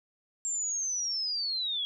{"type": "linear sweep", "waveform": "sine", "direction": "down", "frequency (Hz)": [7459, 3277], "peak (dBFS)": -29, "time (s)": [0.45, 1.85], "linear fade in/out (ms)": 0, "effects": []}